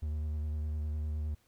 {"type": "tone with vibrato", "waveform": "triangle", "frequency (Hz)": 76, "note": "D#2", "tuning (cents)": -40, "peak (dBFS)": -30, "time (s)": [0.02, 1.35], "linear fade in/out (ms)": 10, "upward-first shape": "sine", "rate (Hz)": 9.8, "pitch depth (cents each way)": 24, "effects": ["pink hiss -70 dBFS RMS until 1.47 s"]}